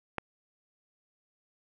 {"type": "click", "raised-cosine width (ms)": 0.5, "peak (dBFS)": -16, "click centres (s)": 0.183, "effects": []}